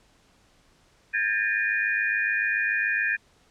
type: tone cluster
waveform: sine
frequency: 1604 / 1704 / 1811 / 2445 Hz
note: G6 / G#6 / A6 / D#7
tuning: +39 / +44 / +49 / -31 cents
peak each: -28 dBFS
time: 1.13-3.17 s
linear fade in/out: 20 ms
effects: pink hiss -61 dBFS RMS until 3.5 s + low-pass 8000 Hz 12 dB/octave